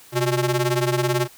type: ring-modulated tone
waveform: sawtooth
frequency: 244.2 Hz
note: B3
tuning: 19 cents flat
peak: -12 dBFS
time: 0.12-1.28 s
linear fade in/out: 50 ms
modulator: 113 Hz
effects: white hiss -48 dBFS RMS until 1.37 s